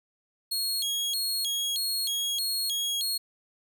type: tone with vibrato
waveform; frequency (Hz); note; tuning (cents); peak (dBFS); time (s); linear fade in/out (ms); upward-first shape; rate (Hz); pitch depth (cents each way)
sawtooth; 3768; A#7; +18; -24; 0.51-3.18; 10; square; 1.6; 230
effects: none